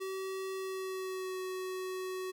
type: tone with pitch glide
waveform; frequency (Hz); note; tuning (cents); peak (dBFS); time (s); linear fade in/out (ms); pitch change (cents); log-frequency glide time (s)
square; 381.8 to 372.6; G4 to F#4; -46 to +12; -37; 0-2.32; 20; -42; 0.53-1.39
effects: none